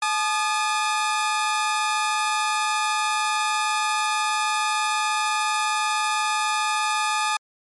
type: tone pair together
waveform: sawtooth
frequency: 856.8 / 1222 Hz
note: A5 / D#6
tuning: -46 / -32 cents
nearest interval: tritone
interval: 614 cents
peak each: -20 / -20 dBFS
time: 0.02-7.37 s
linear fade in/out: 5 ms
effects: MP3 48 kbps